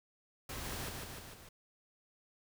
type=noise with echo; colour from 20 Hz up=pink; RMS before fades=-43 dBFS; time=0.49-0.89 s; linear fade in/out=5 ms; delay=150 ms; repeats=4; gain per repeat=-3 dB; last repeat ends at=1.49 s; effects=none